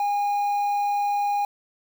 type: tone with quantisation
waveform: triangle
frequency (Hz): 816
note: G#5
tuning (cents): -31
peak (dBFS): -19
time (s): 0-1.45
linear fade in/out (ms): 2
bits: 7
effects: none